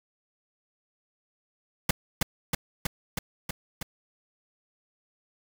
pink noise with echo, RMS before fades -22 dBFS, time 1.89-1.91 s, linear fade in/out 5 ms, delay 320 ms, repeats 6, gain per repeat -2 dB, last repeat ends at 3.83 s, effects none

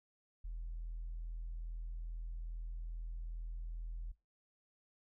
sine tone, 41.2 Hz, E1, in tune, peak -39 dBFS, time 0.44-4.12 s, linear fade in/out 10 ms, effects noise-tail reverb RT60 0.2 s tail -19 dB re dry + tanh soft clip ceiling -37 dBFS

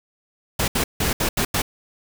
pink noise bursts at uneven times, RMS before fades -21 dBFS, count 6, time 0.59-0.68 / 0.75-0.84 / 1-1.13 / 1.2-1.29 / 1.37-1.45 / 1.54-1.62 s, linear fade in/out 5 ms, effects none

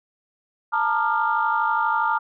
sine chord, Bb major seventh, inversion third, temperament equal with one note detuned, 880 / 932.3 / 1200.7 / 1396.9 Hz, A5 / Bb5 / D6 / F6, 0 / 0 / +38 / 0 cents, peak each -24 dBFS, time 0.72-2.19 s, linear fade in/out 20 ms, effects tanh soft clip ceiling -9 dBFS

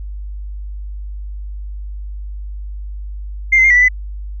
sine tone with pitch steps, 2107 / 2061 / 2118 / 1958 / 1977 / 2008 Hz, C7 / C7 / C7 / B6 / B6 / B6, +12 / -27 / +21 / -15 / +1 / +28 cents, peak -6 dBFS, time 3.52-3.886 s, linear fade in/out 10 ms, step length 61 ms, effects tanh soft clip ceiling -2 dBFS + added 50 Hz sine -24 dBFS peak until 4.4 s

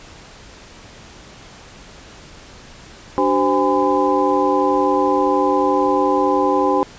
sine tone cluster, 292 / 383 / 517 / 818 / 1014 Hz, D4 / G4 / C5 / G#5 / B5, -10 / -40 / -21 / -26 / +45 cents, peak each -20 dBFS, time 3.18-6.83 s, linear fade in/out 0 ms, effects pink hiss -41 dBFS RMS until 6.98 s + resampled to 16000 Hz

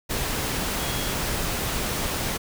sine tone in noise, 3310 Hz, G#7, 6 cents flat, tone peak -37 dBFS, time 0.78-1.14 s, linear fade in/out 20 ms, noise pink, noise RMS -27 dBFS, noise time 0.09-2.38 s, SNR -13 dB, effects none

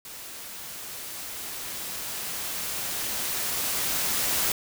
white noise with level ramp, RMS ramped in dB -41 to -25 dBFS, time 0.05-4.52 s, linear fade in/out 2 ms, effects none

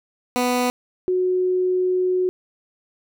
15% pulse / sine tone pair in turn, 247.8 / 366.9 Hz, B3 / F#4, +6 / -15 cents, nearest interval perfect fifth, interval 679 cents, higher second, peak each -12 / -17 dBFS, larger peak first, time 0.36-0.7 / 1.08-2.29 s, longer second, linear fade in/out 0 ms, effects none

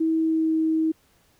sine tone with pitch glide, 322.3 to 318.8 Hz, E4 to D#4, -39 to +42 cents, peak -19 dBFS, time 0-0.92 s, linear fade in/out 10 ms, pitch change -19 cents, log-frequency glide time 0.13-0.56 s, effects pink hiss -62 dBFS RMS until 1.39 s

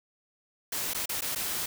white noise with dropouts, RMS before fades -32 dBFS, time 0.72-1.66 s, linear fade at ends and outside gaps 5 ms, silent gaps 0.936-0.946 / 1.058-1.092 / 1.209-1.219 / 1.35-1.358 s, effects none

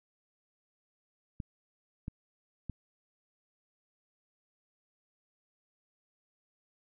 clicks, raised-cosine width 5 ms, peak -25 dBFS, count 3, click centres 1.402 / 2.081 / 2.697 s, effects none

